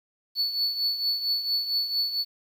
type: tone with tremolo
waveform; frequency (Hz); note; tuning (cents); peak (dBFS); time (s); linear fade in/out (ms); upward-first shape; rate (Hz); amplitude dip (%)
triangle; 4444; C#8; +4; -20; 0.35-2.25; 50; triangle; 4.4; 70
effects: 9-bit